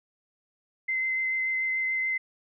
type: tone with vibrato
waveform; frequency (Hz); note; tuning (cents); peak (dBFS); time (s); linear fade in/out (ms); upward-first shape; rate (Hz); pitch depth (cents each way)
sine; 2064; C7; -24; -25; 0.88-2.18; 10; sine; 6.9; 11
effects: none